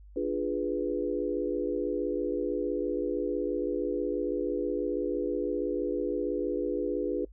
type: chord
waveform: sine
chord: D diminished seventh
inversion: none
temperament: equal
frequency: 293.7 / 349.2 / 415.3 / 493.9 Hz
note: D4 / F4 / Ab4 / Cb5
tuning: 0 / 0 / 0 / 0 cents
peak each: -33 dBFS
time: 0.16-7.25 s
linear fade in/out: 5 ms
effects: noise-tail reverb RT60 0.1 s tail -24 dB re dry + added 50 Hz sine -48 dBFS peak until 7.32 s